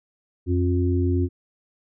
harmonic tone, 89 Hz, F2, 33 cents sharp, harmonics 1 / 3 / 4, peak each -20 / -25 / -26 dBFS, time 0.46-1.29 s, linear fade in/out 50 ms, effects none

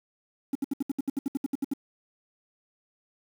triangle tone bursts, 274.7 Hz, C#4, 16 cents flat, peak -21 dBFS, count 14, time 0.53-1.736 s, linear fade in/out 5 ms, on 23 ms, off 68 ms, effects tanh soft clip ceiling -19 dBFS + 8-bit

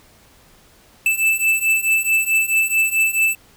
square beating tone pair, 2637 / 2641.6 Hz, E7 / E7, 0 / +3 cents, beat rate 4.6 Hz, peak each -20 / -18 dBFS, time 1.06-3.35 s, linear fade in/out 2 ms, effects pink hiss -51 dBFS RMS until 3.56 s

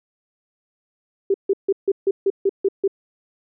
sine tone bursts, 392 Hz, G4, in tune, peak -14 dBFS, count 9, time 1.3-2.878 s, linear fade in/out 5 ms, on 42 ms, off 150 ms, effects none

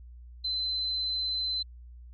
sine tone, 4058 Hz, B7, 46 cents sharp, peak -28 dBFS, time 0.44-1.63 s, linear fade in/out 10 ms, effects added 60 Hz sine -45 dBFS peak until 2.13 s

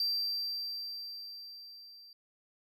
triangle tone with level ramp, 4699 Hz, D8, in tune, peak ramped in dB -27 to -51 dBFS, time 0-2.13 s, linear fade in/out 2 ms, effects none

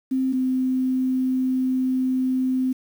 sine tone pair in turn, 262.1 / 258.2 Hz, C4 / C4, +3 / -23 cents, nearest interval unison, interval 26 cents, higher first, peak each -19 dBFS, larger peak neither, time 0.11-0.33 / 0.33-2.73 s, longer second, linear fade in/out 10 ms, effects 8-bit

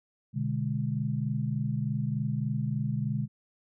sine chord, G# diminished, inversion first, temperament equal, 123.47 / 146.83 / 207.7 Hz, B2 / D3 / G#3, 0 / 0 / 0 cents, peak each -31 / -31 / -33 dBFS, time 0.33-3.28 s, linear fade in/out 50 ms, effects none

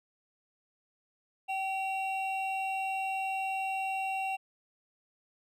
triangle tone pair together, 769 / 2740 Hz, G5 / F7, -33 / -34 cents, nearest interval octave + minor seventh, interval 2199 cents, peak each -30 / -35 dBFS, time 1.48-4.37 s, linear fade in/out 20 ms, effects none

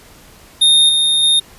square tone with level steps, 3675 Hz, A#7, 25 cents flat, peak -8 / -12 / -10 dBFS, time 0.61-1.4 s, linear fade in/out 10 ms, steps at 0.89 / 1.23 s, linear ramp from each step 2 ms, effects pink hiss -43 dBFS RMS until 1.58 s + resampled to 32000 Hz

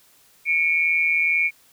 sine tone pair together, 2224 / 2386 Hz, C#7 / D7, +5 / +27 cents, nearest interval minor second, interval 122 cents, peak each -20 dBFS, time 0.45-1.51 s, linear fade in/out 50 ms, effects white hiss -56 dBFS RMS until 1.72 s

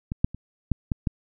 clicks, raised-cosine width 5 ms, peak -16 / -6 / -24 / -9 / -12 / -11 dBFS, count 6, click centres 0.119 / 0.245 / 0.346 / 0.717 / 0.918 / 1.072 s, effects none

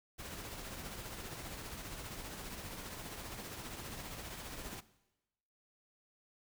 pink noise with tremolo, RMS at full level -44 dBFS, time 0.18-4.81 s, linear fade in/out 20 ms, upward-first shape triangle, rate 15 Hz, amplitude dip 45%, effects noise-tail reverb RT60 1.0 s tail -18 dB re dry

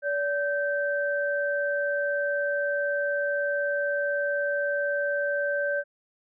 sine tone pair together, 574.5 / 1556 Hz, D5 / G6, -38 / -13 cents, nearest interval octave + perfect fourth, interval 1725 cents, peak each -26 / -28 dBFS, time 0.02-5.84 s, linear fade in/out 50 ms, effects none

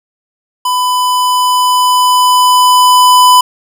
square tone with level ramp, 1000 Hz, B5, 21 cents sharp, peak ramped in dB -11 to -3 dBFS, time 0.65-3.41 s, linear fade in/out 5 ms, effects none

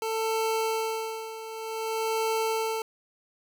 25% pulse tone with tremolo, 444.9 Hz, A4, 19 cents sharp, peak -21 dBFS, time 0.02-2.82 s, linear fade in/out 2 ms, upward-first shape sine, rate 0.54 Hz, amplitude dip 75%, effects none

